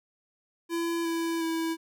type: tone with pitch steps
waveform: square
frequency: 336.9 / 332.1 / 327.3 Hz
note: E4 / E4 / E4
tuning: +38 / +13 / -12 cents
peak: -28 dBFS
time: 0.69-1.77 s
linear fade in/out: 50 ms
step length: 360 ms
effects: none

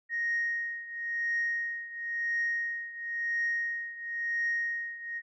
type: tone with tremolo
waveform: sine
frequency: 1868 Hz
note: A#6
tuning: 3 cents sharp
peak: -25 dBFS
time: 0.09-5.22 s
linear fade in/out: 50 ms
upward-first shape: triangle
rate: 0.97 Hz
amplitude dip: 85%
effects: tanh soft clip ceiling -23 dBFS

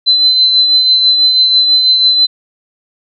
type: tone with tremolo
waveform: sine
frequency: 4049 Hz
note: B7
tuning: 42 cents sharp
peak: -4 dBFS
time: 0.06-2.27 s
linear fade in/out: 20 ms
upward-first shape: triangle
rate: 6.1 Hz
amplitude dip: 45%
effects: none

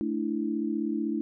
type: chord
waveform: sine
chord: A suspended fourth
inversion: none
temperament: equal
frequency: 220 / 293.7 / 329.6 Hz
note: A3 / D4 / E4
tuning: 0 / 0 / 0 cents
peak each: -31 dBFS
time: 0.01-1.21 s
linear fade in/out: 0 ms
effects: none

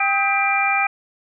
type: harmonic tone with a mistuned harmonic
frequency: 396 Hz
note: G4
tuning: 18 cents sharp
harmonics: 2 / 3 / 4 / 5 / 6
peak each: -21 / -24 / -28 / -28 / -19 dBFS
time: 0-0.87 s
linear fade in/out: 5 ms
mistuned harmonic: 3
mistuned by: +110 cents
effects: none

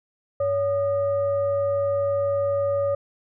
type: tone with frequency modulation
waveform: sine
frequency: 563 Hz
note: C#5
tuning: 27 cents sharp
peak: -20 dBFS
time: 0.4-2.95 s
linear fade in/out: 5 ms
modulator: 662 Hz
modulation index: 0.38
effects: none

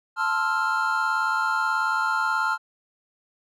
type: chord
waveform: triangle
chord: F major seventh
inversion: first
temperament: equal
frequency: 880 / 1046.5 / 1318.5 / 1396.9 Hz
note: A5 / C6 / E6 / F6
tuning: 0 / 0 / 0 / 0 cents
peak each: -26 / -28 / -28 / -22 dBFS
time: 0.16-2.58 s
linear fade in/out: 50 ms
effects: none

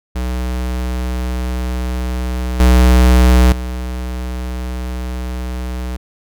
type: tone with level steps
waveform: square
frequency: 62.2 Hz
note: B1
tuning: 13 cents sharp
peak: -18 / -7 / -21 dBFS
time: 0.15-5.97 s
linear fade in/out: 10 ms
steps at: 2.6 / 3.52 s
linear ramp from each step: 2 ms
effects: none

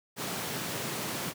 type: high-pass noise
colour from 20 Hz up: pink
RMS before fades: -35 dBFS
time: 0.16-1.34 s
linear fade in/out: 50 ms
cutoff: 120 Hz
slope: 24 dB/octave
effects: none

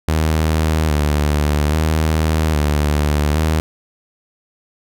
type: tone with vibrato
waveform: sawtooth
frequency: 76.4 Hz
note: D#2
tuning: 31 cents flat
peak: -10 dBFS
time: 0.08-3.6 s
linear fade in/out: 0 ms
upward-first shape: square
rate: 0.61 Hz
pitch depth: 51 cents each way
effects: none

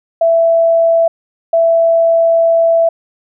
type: tone pair in turn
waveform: sine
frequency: 664 / 664 Hz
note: E5 / E5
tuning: +12 / +12 cents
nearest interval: unison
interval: 0 cents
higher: neither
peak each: -7 dBFS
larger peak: neither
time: 0.21-1.08 / 1.53-2.89 s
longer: second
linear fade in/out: 5 ms
effects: none

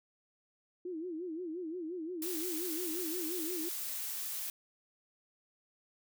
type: tone with vibrato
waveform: sine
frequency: 338.8 Hz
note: E4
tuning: 48 cents sharp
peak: -37 dBFS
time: 0.85-3.69 s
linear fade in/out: 5 ms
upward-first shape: sine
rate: 5.7 Hz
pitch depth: 150 cents each way
type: noise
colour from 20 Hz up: blue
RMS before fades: -39 dBFS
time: 2.22-4.5 s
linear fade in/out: 2 ms
effects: none

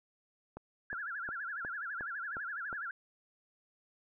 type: click train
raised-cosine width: 1 ms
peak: -30 dBFS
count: 7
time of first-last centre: 0.57-2.728 s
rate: 2.78 Hz
type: tone with vibrato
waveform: sine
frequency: 1525 Hz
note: G6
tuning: 48 cents flat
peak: -37 dBFS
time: 0.9-2.91 s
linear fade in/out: 2 ms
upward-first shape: sine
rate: 12 Hz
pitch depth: 210 cents each way
effects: none

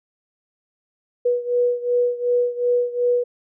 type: beating tone pair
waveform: sine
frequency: 486.6 / 489.3 Hz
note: B4 / B4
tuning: -26 / -16 cents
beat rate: 2.7 Hz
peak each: -19 / -22 dBFS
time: 1.25-3.24 s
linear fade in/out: 10 ms
effects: none

